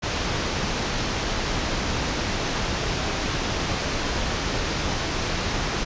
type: low-pass noise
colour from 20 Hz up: pink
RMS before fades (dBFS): -26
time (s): 0.02-5.85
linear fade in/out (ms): 20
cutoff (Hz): 6600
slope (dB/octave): 48
effects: resampled to 16000 Hz